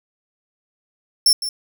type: tone with echo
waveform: sawtooth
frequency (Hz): 5390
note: E8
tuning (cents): +38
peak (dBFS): -8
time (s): 1.26-1.33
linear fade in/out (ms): 2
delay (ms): 160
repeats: 1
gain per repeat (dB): -12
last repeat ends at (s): 1.49
effects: none